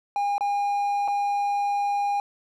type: tone with dropouts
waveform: triangle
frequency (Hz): 811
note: G#5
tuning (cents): -41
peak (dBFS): -20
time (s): 0.16-2.2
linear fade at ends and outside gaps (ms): 1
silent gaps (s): 0.381-0.408 / 1.078-1.082
effects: none